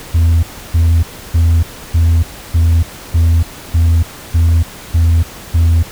sine tone bursts, 83.1 Hz, E2, 15 cents sharp, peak -4 dBFS, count 10, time 0.14-5.83 s, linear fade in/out 10 ms, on 290 ms, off 310 ms, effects tanh soft clip ceiling -6 dBFS + pink hiss -32 dBFS RMS until 5.91 s

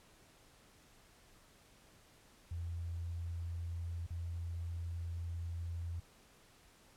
sine tone with dropouts, 84.9 Hz, F2, 48 cents flat, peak -38 dBFS, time 2.51-6 s, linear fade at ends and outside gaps 5 ms, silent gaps 4.065-4.104 s, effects pink hiss -64 dBFS RMS until 6.96 s + low-pass 12000 Hz 12 dB/octave

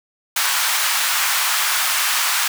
pink high-pass noise, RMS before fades -19 dBFS, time 0.36-2.48 s, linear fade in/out 5 ms, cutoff 1000 Hz, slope 24 dB/octave, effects none

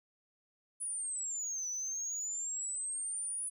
sine exponential two-way sweep, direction down then up, 9956 to 5920 to 9956 Hz, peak -34 dBFS, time 0.8-3.5 s, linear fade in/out 20 ms, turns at 1.68 s, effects tanh soft clip ceiling -32 dBFS

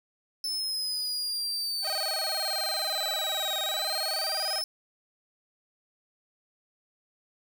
40% pulse exponential two-way sweep, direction down then up, 5274 to 3747 to 5274 Hz, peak -28 dBFS, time 0.44-4.64 s, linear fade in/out 2 ms, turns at 3.62 s
sawtooth tone with vibrato, 698.5 Hz, F5, in tune, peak -29 dBFS, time 1.82-4.63 s, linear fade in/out 50 ms, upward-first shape square, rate 19 Hz, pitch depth 190 cents each way
effects 9-bit

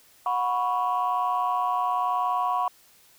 sine chord, F# suspended fourth, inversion none, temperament equal with one note detuned, 728.5 / 987.8 / 1108.7 Hz, F#5 / B5 / C#6, -27 / 0 / 0 cents, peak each -26 dBFS, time 0.26-2.68 s, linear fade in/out 2 ms, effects tanh soft clip ceiling -16 dBFS + white hiss -57 dBFS RMS until 3.18 s

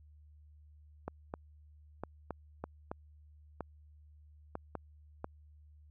clicks, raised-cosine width 1 ms, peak -24 dBFS, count 10, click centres 1.08 / 1.339 / 2.036 / 2.307 / 2.64 / 2.915 / 3.607 / 4.554 / 4.753 / 5.244 s, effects added 75 Hz sine -56 dBFS peak until 5.9 s

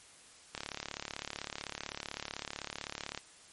click train, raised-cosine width 0.2 ms, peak -20 dBFS, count 95, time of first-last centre 0.55-3.176 s, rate 35.8 Hz, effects white hiss -57 dBFS RMS until 3.52 s + MP3 48 kbps

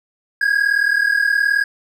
triangle tone pair together, 1622.3 / 1661.2 Hz, G#6 / G#6, -41 / 0 cents, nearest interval unison, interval 41 cents, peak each -15 dBFS, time 0.41-1.64 s, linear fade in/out 5 ms, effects none

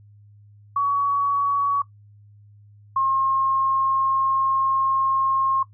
sine tone pair in turn, 1127 / 1072 Hz, C#6 / C6, +28 / +42 cents, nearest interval minor second, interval 86 cents, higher first, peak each -18 dBFS, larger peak neither, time 0.76-1.82 / 2.96-5.63 s, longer second, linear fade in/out 5 ms, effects noise-tail reverb RT60 0.1 s tail -17 dB re dry + added 103 Hz sine -47 dBFS peak until 5.73 s

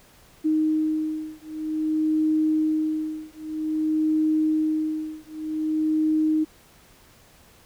sine beating tone pair, 311.1 / 311.62 Hz, D#4 / D#4, 0 / +3 cents, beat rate 0.52 Hz, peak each -24 dBFS, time 0.44-6.45 s, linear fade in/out 20 ms, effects pink hiss -54 dBFS RMS until 7.65 s

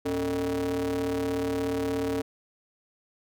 square ring-modulated tone, 85.9 Hz, F2, 28 cents flat, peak -24 dBFS, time 0.05-2.22 s, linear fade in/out 10 ms, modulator 362 Hz, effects none

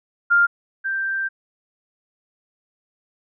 sine tone pair in turn, 1400 / 1571.1 Hz, F6 / G6, +4 / +3 cents, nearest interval major second, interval 199 cents, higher second, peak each -12 / -21 dBFS, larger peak first, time 0.3-0.47 / 0.84-1.29 s, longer second, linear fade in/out 20 ms, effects none

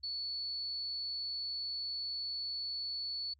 sine tone, 4435 Hz, C#8, in tune, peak -36 dBFS, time 0.03-3.34 s, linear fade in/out 10 ms, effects added 70 Hz sine -65 dBFS peak until 3.39 s + AAC 32 kbps

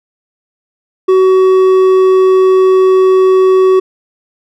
triangle tone with hard clipping, 376.1 Hz, F#4, 28 cents sharp, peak -6 dBFS, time 1.08-3.8 s, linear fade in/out 10 ms, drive 9 dB, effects none

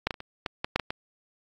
clicks, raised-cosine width 0.3 ms, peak -8 / -12 / -27 / -22 / -14 / -12 / -7 / -12 / -14 dBFS, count 9, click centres 0.07 / 0.108 / 0.142 / 0.204 / 0.462 / 0.645 / 0.76 / 0.797 / 0.905 s, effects AAC 64 kbps

